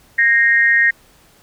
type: tone with amplitude modulation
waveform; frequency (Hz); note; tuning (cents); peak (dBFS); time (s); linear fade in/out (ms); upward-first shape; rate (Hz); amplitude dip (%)
sine; 1864.7; A#6; 0; -6; 0.18-0.91; 10; sine; 236; 85
effects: pink hiss -51 dBFS RMS until 1.42 s